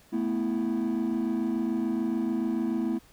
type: chord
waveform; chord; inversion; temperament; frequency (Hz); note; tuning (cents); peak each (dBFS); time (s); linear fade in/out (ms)
triangle; A suspended second; none; equal; 220 / 246.9 / 329.6; A3 / B3 / E4; 0 / 0 / 0; -27; 0.12-2.99; 20
effects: tanh soft clip ceiling -19 dBFS + pink hiss -58 dBFS RMS until 3.12 s